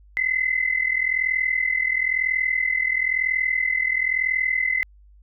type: tone pair together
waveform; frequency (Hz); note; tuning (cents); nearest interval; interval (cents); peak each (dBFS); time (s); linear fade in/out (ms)
sine; 2018 / 2059; B6 / C7; +37 / -28; unison; 35; -23 / -22; 0.17-4.83; 0
effects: added 50 Hz sine -48 dBFS peak until 5.22 s